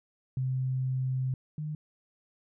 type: tone pair in turn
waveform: sine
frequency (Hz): 130 / 152.12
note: C3 / D#3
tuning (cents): -11 / -39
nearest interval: minor third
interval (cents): 272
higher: second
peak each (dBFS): -27 / -32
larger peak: first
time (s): 0.37-1.34 / 1.58-1.75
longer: first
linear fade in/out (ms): 2
effects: none